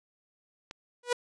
click, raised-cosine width 0.2 ms, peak -24 dBFS, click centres 0.711 s
sawtooth tone with exponential growth, 487 Hz, B4, 24 cents flat, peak -18 dBFS, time 1.03-1.13 s, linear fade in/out 5 ms, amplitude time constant 21 ms
effects resampled to 22050 Hz

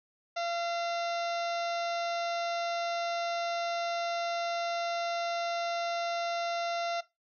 harmonic tone with a mistuned harmonic, 685 Hz, F5, 34 cents flat, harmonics 1 / 2 / 3 / 4 / 5 / 6 / 7 / 8 / 9, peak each -32 / -38 / -42 / -44 / -46 / -48 / -49 / -50 / -51 dBFS, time 0.36-7.01 s, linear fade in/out 10 ms, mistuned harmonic 5, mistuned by +91 cents, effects noise-tail reverb RT60 0.2 s tail -17 dB re dry

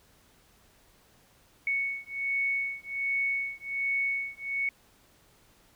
sine beating tone pair, 2217 / 2218.3 Hz, C#7 / C#7, 0 / +1 cents, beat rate 1.3 Hz, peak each -31 dBFS, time 1.67-4.69 s, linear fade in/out 2 ms, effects pink hiss -62 dBFS RMS until 5.75 s

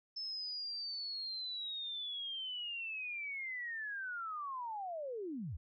sine linear sweep, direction down, 5274 to 61 Hz, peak -39 dBFS, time 0.16-5.57 s, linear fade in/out 10 ms, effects none

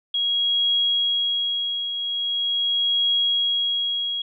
sine tone with tremolo, 3300 Hz, G#7, 12 cents flat, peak -17 dBFS, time 0.14-4.22 s, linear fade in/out 5 ms, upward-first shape triangle, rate 0.42 Hz, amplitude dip 60%, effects none

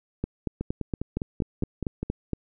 two click trains, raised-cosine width 3 ms, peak -14 / -16 dBFS, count 10 / 8, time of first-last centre 0.24-2.333 / 0.61-2.03 s, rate 4.3 / 4.93 Hz, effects none

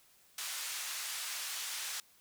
white band-pass noise, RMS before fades -40 dBFS, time 0.38-2 s, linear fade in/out 2 ms, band 1200 to 9000 Hz, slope 12 dB/octave, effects white hiss -65 dBFS RMS until 2.2 s

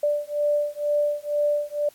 sine beating tone pair, 587 / 589.1 Hz, D5 / D5, -1 / +5 cents, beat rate 2.1 Hz, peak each -24 dBFS, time 0.03-1.89 s, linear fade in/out 5 ms, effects white hiss -55 dBFS RMS until 1.94 s + AAC 64 kbps

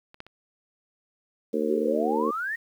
clicks, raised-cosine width 0.3 ms, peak -32 / -22 / -31 dBFS, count 3, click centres 0.144 / 0.204 / 0.266 s
harmonic tone, 76.2 Hz, D#2, 36 cents flat, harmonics 3 / 4 / 5 / 6 / 7, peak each -30 / -30 / -31 / -27 / -33 dBFS, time 1.53-2.31 s, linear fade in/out 10 ms
sine exponential sweep, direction up, 347.2 to 1909 Hz, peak -27 dBFS, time 1.68-2.56 s, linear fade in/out 10 ms
effects 9-bit

